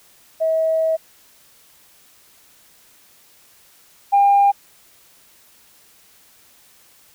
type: tone pair in turn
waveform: sine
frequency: 643 / 802.2 Hz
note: E5 / G5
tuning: -43 / +40 cents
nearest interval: major third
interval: 383 cents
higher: second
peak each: -15 / -9 dBFS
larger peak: second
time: 0.4-0.97 / 4.12-4.52 s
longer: first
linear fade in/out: 20 ms
effects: tanh soft clip ceiling -7 dBFS + white hiss -52 dBFS RMS until 7.14 s